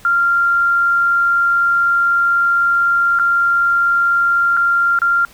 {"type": "tone with dropouts", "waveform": "sine", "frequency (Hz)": 1388, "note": "F6", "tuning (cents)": -11, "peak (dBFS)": -11, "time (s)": [0.05, 5.25], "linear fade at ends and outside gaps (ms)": 1, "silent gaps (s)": [[3.189, 3.196], [4.568, 4.572], [4.989, 5.018]], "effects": ["pink hiss -44 dBFS RMS until 5.33 s"]}